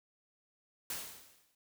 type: noise with exponential decay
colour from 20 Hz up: white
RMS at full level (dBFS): -37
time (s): 0.9-1.55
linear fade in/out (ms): 2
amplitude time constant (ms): 140
effects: none